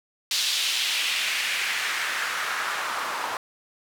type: noise with band-pass filter sweep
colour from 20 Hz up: white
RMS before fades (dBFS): -27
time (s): 0.31-3.37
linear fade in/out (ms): 2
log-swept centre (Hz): 3900 to 970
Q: 1.9
effects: none